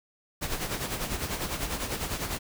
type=noise with tremolo; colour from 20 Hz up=pink; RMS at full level=-30 dBFS; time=0.41-2.39 s; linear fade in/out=20 ms; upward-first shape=sine; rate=10 Hz; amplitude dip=60%; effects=none